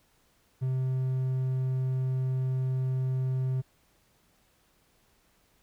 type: tone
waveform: triangle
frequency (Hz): 130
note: C3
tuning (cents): -11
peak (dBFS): -24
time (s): 0.61-3.62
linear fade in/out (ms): 20
effects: pink hiss -67 dBFS RMS until 5.62 s

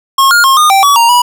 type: tone with pitch steps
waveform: square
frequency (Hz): 1083 / 1418 / 1074 / 1223 / 780 / 1136 / 932 / 974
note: C#6 / F6 / C6 / D#6 / G5 / C#6 / A#5 / B5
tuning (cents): -41 / +26 / +45 / -30 / -9 / +42 / -1 / -24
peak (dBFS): -5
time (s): 0.18-1.22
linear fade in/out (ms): 5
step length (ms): 130
effects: none

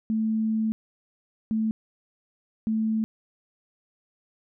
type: tone bursts at uneven times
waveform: sine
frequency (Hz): 220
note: A3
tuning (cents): 0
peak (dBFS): -22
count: 3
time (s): 0.1-0.72 / 1.51-1.71 / 2.67-3.04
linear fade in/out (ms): 0
effects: none

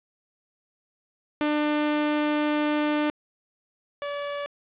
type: tone pair in turn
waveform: sawtooth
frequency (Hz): 298.9 / 574.1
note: D4 / D5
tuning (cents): +31 / -39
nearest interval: major seventh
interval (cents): 1130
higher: second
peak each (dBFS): -18 / -25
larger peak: first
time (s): 1.41-3.1 / 4.02-4.46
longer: first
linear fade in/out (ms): 0
effects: resampled to 8000 Hz + 8-bit

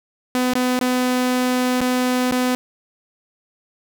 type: tone with dropouts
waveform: sawtooth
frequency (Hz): 251.5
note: B3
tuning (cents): +32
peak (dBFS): -13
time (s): 0.35-2.55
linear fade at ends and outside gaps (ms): 0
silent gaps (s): 0.535-0.554 / 0.79-0.812 / 1.807-1.815 / 2.312-2.322
effects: none

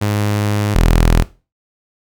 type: tone pair in turn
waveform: sawtooth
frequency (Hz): 103.83 / 41.2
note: G#2 / E1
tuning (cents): 0 / 0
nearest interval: octave + major third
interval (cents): 1600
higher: first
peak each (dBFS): -11 / -5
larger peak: second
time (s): 0.01-0.75 / 0.75-1.23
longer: first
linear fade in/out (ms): 10
effects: noise-tail reverb RT60 0.3 s tail -17 dB re dry

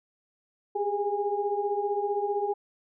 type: tone cluster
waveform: sine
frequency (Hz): 399.2 / 414.6 / 818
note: G4 / G#4 / G#5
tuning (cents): +32 / -3 / -26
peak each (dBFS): -30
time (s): 0.75-2.54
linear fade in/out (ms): 10
effects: none

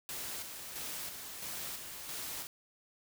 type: noise with tremolo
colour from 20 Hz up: white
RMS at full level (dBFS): -41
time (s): 0.09-2.47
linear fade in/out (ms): 0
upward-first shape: square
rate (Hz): 1.5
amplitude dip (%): 40
effects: none

